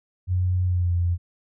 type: tone with pitch glide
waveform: sine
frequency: 91 to 87.19 Hz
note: F#2 to F2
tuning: -28 to -2 cents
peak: -19 dBFS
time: 0.27-1.18 s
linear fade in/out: 50 ms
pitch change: -74 cents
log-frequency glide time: 0.66-0.93 s
effects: none